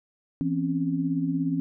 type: tone cluster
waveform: sine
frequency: 165.9 / 257.1 / 274 Hz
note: E3 / C4 / C#4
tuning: +11 / -30 / -20 cents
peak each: -28 / -31 / -26 dBFS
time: 0.41-1.6 s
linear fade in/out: 0 ms
effects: none